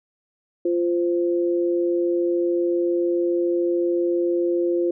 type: tone pair together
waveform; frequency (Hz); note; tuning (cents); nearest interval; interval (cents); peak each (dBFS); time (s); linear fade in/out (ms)
sine; 346.8 / 519.6; F4 / C5; -12 / -12; perfect fifth; 700; -19 / -26; 0.65-4.91; 5
effects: none